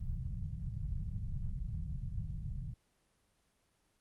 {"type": "low-pass noise", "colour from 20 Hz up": "pink", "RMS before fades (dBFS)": -39, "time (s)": [0, 2.74], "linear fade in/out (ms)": 2, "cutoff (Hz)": 170, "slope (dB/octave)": 48, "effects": ["pink hiss -75 dBFS RMS until 4 s", "Opus 24 kbps"]}